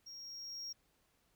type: tone with level ramp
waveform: triangle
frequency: 5588 Hz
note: F8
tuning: in tune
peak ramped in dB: -47 to -40 dBFS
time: 0.06-0.73 s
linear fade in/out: 10 ms
effects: pink hiss -75 dBFS RMS until 1.35 s